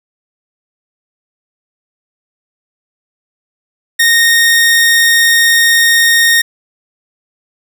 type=tone; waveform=sawtooth; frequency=1852 Hz; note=A#6; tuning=12 cents flat; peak=-3 dBFS; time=3.99-6.42 s; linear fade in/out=10 ms; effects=none